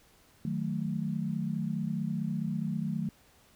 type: chord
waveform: sine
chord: D# diminished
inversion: none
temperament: equal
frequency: 155.56 / 185 / 220 Hz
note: D#3 / F#3 / A3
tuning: 0 / 0 / 0 cents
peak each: -34 dBFS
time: 0.45-3.09 s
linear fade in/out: 2 ms
effects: pink hiss -62 dBFS RMS until 3.55 s